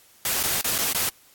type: noise with dropouts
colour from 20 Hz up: white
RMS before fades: -24 dBFS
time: 0.25-1.09 s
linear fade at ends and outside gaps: 1 ms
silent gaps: 0.43-0.436 / 0.612-0.644 / 0.781-0.786 / 0.926-0.947 s
effects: white hiss -55 dBFS RMS until 1.34 s + AAC 64 kbps